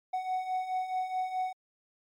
triangle beating tone pair, 740 / 744.7 Hz, F#5 / F#5, 0 / +11 cents, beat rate 4.7 Hz, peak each -35 / -29 dBFS, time 0.13-1.53 s, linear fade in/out 10 ms, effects MP3 96 kbps

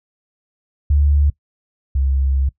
sine tone pair in turn, 72.3 / 67.48 Hz, D2 / C#2, -27 / -46 cents, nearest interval minor second, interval 119 cents, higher first, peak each -11 / -14 dBFS, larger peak first, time 0.9-1.3 / 1.95-2.49 s, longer second, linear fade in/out 5 ms, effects noise-tail reverb RT60 0.1 s tail -20 dB re dry

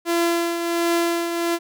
sawtooth tone with tremolo, 339.9 Hz, F4, 47 cents flat, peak -13 dBFS, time 0.05-1.59 s, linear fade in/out 50 ms, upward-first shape triangle, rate 1.4 Hz, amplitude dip 55%, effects none

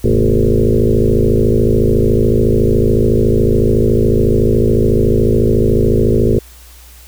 sine tone with frequency modulation, 175.5 Hz, F3, 9 cents sharp, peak -8 dBFS, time 0.04-6.39 s, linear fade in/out 5 ms, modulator 53.9 Hz, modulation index 5.4, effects added 60 Hz sine -38 dBFS peak until 7.07 s + white hiss -42 dBFS RMS until 7.07 s

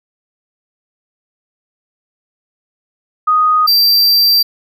sine / square tone pair in turn, 1244.5 / 4699 Hz, D#6 / D8, 0 / 0 cents, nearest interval octave + major seventh, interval 2300 cents, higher second, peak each -8 dBFS, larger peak neither, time 3.27-3.67 / 3.67-4.43 s, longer second, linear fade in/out 10 ms, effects none

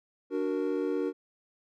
triangle chord, D augmented, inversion none, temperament equal, 293.7 / 370 / 466.2 Hz, D4 / F#4 / A#4, 0 / 0 / 0 cents, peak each -30 dBFS, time 0.3-1.13 s, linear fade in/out 50 ms, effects none

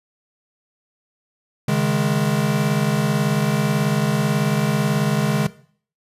square chord, C# suspended second, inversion none, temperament equal with one note detuned, 137.32 / 155.56 / 207.7 Hz, C#3 / D#3 / G#3, -16 / 0 / 0 cents, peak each -22 dBFS, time 1.68-5.47 s, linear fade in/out 5 ms, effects noise-tail reverb RT60 0.5 s tail -17 dB re dry + resampled to 32000 Hz

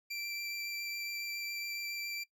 25% pulse tone with vibrato, 2349 Hz, D7, in tune, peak -34 dBFS, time 0.1-2.24 s, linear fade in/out 10 ms, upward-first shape triangle, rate 7.2 Hz, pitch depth 12 cents each way, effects noise-tail reverb RT60 0.1 s tail -19 dB re dry

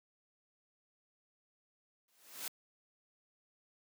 white noise with exponential growth, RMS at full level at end -38 dBFS, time 2.08-2.48 s, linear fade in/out 2 ms, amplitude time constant 85 ms, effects high-pass 200 Hz 12 dB/octave

